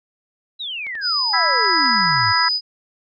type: exponential sweep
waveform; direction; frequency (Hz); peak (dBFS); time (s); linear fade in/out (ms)
sine; down; 4004 to 97.1; -25; 0.59-2.33; 20
type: clicks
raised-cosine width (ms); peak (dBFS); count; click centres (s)
0.3; -24; 4; 0.867 / 0.953 / 1.65 / 1.86
type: tone with tremolo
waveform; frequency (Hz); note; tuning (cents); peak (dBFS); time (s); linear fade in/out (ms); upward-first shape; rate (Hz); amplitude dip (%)
sine; 4978; D#8; 0; -17; 1.01-2.61; 50; triangle; 1.5; 30
type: harmonic tone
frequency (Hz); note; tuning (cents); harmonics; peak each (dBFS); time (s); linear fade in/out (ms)
329.6; E4; 0; 3 / 4 / 5 / 6; -20 / -21 / -22 / -23; 1.33-2.49; 10
effects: none